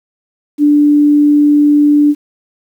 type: tone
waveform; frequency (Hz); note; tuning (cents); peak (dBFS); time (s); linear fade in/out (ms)
sine; 293.6; D4; 0; -5; 0.58-2.15; 50
effects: 7-bit